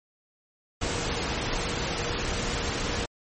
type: tone in noise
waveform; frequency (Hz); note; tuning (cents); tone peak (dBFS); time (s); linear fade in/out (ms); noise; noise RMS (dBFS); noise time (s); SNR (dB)
sine; 473.9; A#4; +28; -39; 0.81-3.06; 10; pink; -29; 0.81-3.06; -13
effects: MP3 32 kbps